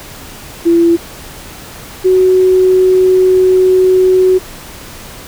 sine tone pair in turn, 338.3 / 371.7 Hz, E4 / F#4, +45 / +8 cents, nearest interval major second, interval 163 cents, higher second, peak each -5 dBFS, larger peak neither, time 0.65-0.97 / 2.04-4.39 s, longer second, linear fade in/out 20 ms, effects pink hiss -31 dBFS RMS until 5.27 s

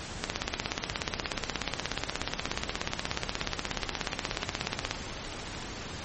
two click trains, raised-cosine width 0.2 ms, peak -22 / -10 dBFS, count 54 / 79, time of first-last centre 1.64-5.625 / 0.24-4.911 s, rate 13.3 / 16.7 Hz, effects pink hiss -39 dBFS RMS until 6.04 s + MP3 32 kbps

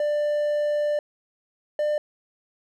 triangle tone pair in turn, 592 / 597.8 Hz, D5 / D5, +14 / +31 cents, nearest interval unison, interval 17 cents, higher second, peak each -19 dBFS, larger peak neither, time 0-0.99 / 1.79-1.98 s, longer first, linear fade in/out 2 ms, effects none

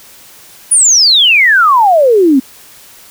sine exponential sweep, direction down, 9990 to 251.5 Hz, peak -4 dBFS, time 0.71-2.4 s, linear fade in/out 10 ms, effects white hiss -38 dBFS RMS until 3.1 s

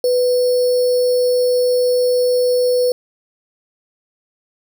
sine tone with sample-and-hold, 496.8 Hz, B4, 10 cents sharp, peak -12 dBFS, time 0.04-2.92 s, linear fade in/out 2 ms, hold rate 4900 Hz, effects none

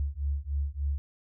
sine beating tone pair, 69.3 / 72.7 Hz, C#2 / D2, 0 / -17 cents, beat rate 3.4 Hz, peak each -31 dBFS, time 0-0.98 s, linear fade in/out 0 ms, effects none

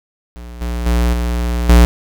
square tone with level steps, 59.5 Hz, A#1, 36 cents sharp, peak -30 / -19 / -12 / -16 / -5 dBFS, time 0.36-1.85 s, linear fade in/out 0 ms, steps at 0.61 / 0.86 / 1.13 / 1.69 s, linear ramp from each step 5 ms, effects none

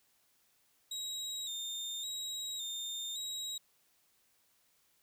30% pulse tone with vibrato, 3729 Hz, A#7, in tune, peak -35 dBFS, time 0.91-3.58 s, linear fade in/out 5 ms, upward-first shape square, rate 0.89 Hz, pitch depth 46 cents each way, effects white hiss -72 dBFS RMS until 5.02 s

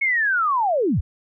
sine linear sweep, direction down, 2217 to 46.46 Hz, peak -17 dBFS, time 0.01-1.01 s, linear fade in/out 10 ms, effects none

